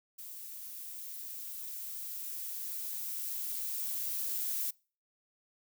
violet noise with level ramp, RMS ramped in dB -46 to -34 dBFS, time 0.18-4.71 s, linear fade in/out 10 ms, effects noise-tail reverb RT60 0.4 s tail -26 dB re dry

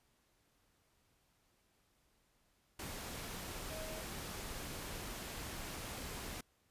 sine tone in noise, 632 Hz, D#5, 27 cents sharp, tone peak -47 dBFS, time 3.7-4.01 s, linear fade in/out 5 ms, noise pink, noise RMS -45 dBFS, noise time 2.79-6.41 s, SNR -5 dB, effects pink hiss -75 dBFS RMS until 6.7 s + resampled to 32000 Hz

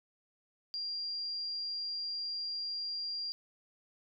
sine tone, 4773 Hz, D8, 27 cents sharp, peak -35 dBFS, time 0.74-3.32 s, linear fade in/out 0 ms, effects none

